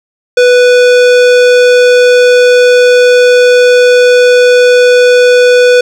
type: tone with hard clipping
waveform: sine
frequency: 493.9 Hz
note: B4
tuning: in tune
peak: -4 dBFS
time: 0.37-5.81 s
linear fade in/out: 5 ms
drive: 18 dB
effects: none